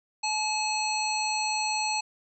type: harmonic tone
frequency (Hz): 858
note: A5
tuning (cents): -44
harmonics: 1 / 3 / 5 / 7 / 9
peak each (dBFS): -29 / -32 / -32 / -38 / -35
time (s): 0.23-2.01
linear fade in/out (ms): 10
effects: none